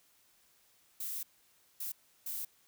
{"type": "noise bursts at uneven times", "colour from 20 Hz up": "violet", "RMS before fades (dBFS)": -39, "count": 3, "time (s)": [[1, 1.23], [1.8, 1.92], [2.26, 2.45]], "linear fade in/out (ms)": 5, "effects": ["white hiss -68 dBFS RMS until 2.67 s"]}